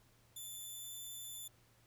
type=tone; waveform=10% pulse; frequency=3511 Hz; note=A7; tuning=4 cents flat; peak=-38 dBFS; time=0.36-1.48 s; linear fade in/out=5 ms; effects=added 116 Hz sine -70 dBFS peak until 1.86 s + pink hiss -70 dBFS RMS until 1.86 s